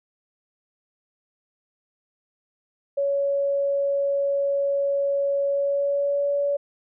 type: tone with pitch glide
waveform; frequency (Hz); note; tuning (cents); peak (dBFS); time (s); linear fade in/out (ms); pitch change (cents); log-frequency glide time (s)
sine; 560 to 568.8; C#5 to C#5; +18 to +45; -20; 2.97-6.57; 10; +27; 5.46-6.3
effects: none